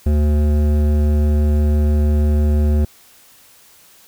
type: tone with hard clipping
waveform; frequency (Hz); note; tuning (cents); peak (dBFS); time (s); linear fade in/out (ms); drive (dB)
sine; 74.5; D2; +25; -14; 0.06-2.85; 5; 13
effects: white hiss -48 dBFS RMS until 4.07 s